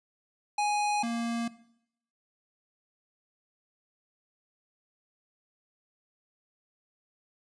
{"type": "tone pair in turn", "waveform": "square", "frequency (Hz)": [830.6, 233.1], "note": ["G#5", "A#3"], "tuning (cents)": [0, 0], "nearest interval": "octave + minor seventh", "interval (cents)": 2200, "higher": "first", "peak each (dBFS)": [-26, -30], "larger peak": "first", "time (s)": [[0.58, 1.03], [1.03, 1.48]], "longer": "neither", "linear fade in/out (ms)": 5, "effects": ["noise-tail reverb RT60 0.7 s tail -17 dB re dry", "resampled to 22050 Hz"]}